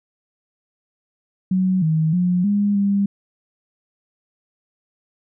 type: tone with pitch steps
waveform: sine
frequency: 186.3 / 158.4 / 179.2 / 203.8 / 199.9 Hz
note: F#3 / D#3 / F3 / G#3 / G3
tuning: +12 / +31 / +45 / -32 / +34 cents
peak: -15 dBFS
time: 1.51-3.06 s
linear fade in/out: 5 ms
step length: 310 ms
effects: none